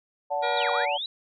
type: chord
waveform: sine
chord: D major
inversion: none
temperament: equal with one note detuned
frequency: 573.9 / 740 / 880 Hz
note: D5 / F#5 / A5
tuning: -40 / 0 / 0 cents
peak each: -29 dBFS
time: 0.3-0.98 s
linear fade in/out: 20 ms
type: harmonic tone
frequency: 477 Hz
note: A#4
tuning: 40 cents sharp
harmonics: 1 / 2 / 3 / 4 / 5 / 7 / 8 / 9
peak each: -32 / -37 / -33 / -37 / -35 / -39 / -38 / -43 dBFS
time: 0.42-0.86 s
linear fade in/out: 20 ms
type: linear two-way sweep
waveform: sine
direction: down then up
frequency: 3999 to 746 to 3999 Hz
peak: -29 dBFS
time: 0.57-1.06 s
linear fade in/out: 2 ms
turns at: 0.71 s
effects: none